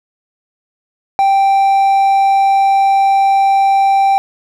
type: tone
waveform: triangle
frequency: 784 Hz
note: G5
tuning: in tune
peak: -6 dBFS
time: 1.19-4.18 s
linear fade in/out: 0 ms
effects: none